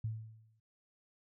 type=tone with exponential decay; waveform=sine; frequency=110.5 Hz; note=A2; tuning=8 cents sharp; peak=-32 dBFS; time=0.04-0.6 s; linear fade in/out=5 ms; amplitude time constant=120 ms; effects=none